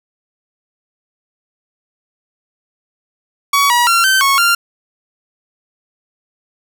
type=tone with pitch steps; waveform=sawtooth; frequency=1127 / 962 / 1371 / 1545 / 1102 / 1389 Hz; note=C#6 / B5 / F6 / G6 / C#6 / F6; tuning=+28 / -46 / -32 / -26 / -11 / -10 cents; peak=-6 dBFS; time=3.53-4.55 s; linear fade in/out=5 ms; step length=170 ms; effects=none